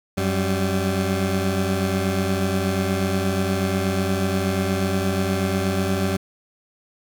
20% pulse tone pair together, 92.8 / 193.93 Hz, F#2 / G3, +6 / -18 cents, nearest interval octave + minor second, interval 1276 cents, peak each -18 dBFS, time 0.17-6.17 s, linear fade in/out 10 ms, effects none

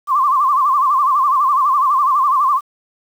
sine tone with vibrato, 1108.7 Hz, C#6, in tune, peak -11 dBFS, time 0.07-2.61 s, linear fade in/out 50 ms, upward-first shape sine, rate 12 Hz, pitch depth 130 cents each way, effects 7-bit

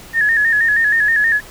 sine tone with vibrato, 1760 Hz, A6, in tune, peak -11 dBFS, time 0.13-1.41 s, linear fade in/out 50 ms, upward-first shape square, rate 6.3 Hz, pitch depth 64 cents each way, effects pink hiss -38 dBFS RMS until 1.5 s

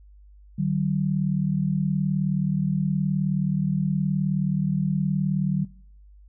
sine tone pair together, 150.96 / 190 Hz, D3 / F#3, +48 / +46 cents, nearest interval major third, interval 398 cents, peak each -24 dBFS, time 0.58-5.65 s, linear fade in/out 10 ms, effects noise-tail reverb RT60 0.6 s tail -21 dB re dry + added 50 Hz sine -47 dBFS peak until 6.28 s

